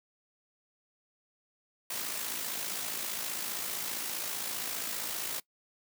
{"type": "noise with amplitude modulation", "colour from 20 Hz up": "white", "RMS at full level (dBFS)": -34, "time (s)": [1.9, 5.4], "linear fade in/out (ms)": 5, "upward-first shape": "sine", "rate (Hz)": 55.2, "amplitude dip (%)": 45, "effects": ["noise-tail reverb RT60 0.1 s tail -22 dB re dry", "high-pass 150 Hz 12 dB/octave"]}